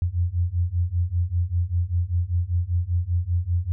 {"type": "beating tone pair", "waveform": "sine", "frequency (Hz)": [85, 90.1], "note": ["F2", "F#2"], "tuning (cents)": [-46, -45], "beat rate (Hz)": 5.1, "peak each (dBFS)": [-24, -23], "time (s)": [0.02, 3.72], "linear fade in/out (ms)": 0, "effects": []}